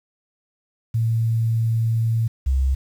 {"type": "tone pair in turn", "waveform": "sine", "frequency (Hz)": [113.7, 66.47], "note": ["A#2", "C2"], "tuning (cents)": [-43, 28], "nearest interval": "major sixth", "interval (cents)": 929, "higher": "first", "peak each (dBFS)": [-17, -16], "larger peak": "second", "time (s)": [[0.94, 2.28], [2.46, 2.75]], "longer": "first", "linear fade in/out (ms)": 10, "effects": ["8-bit"]}